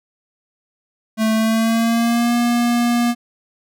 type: tone with pitch glide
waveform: square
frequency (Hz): 220 to 238.5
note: A3 to A#3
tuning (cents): 0 to +40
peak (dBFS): -15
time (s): 1.17-3.15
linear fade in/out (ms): 50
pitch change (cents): +140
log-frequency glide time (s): 1.34-2.34
effects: none